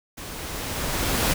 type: noise with level ramp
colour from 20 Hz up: pink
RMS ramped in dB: -37 to -21 dBFS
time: 0.17-1.34 s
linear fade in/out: 10 ms
effects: none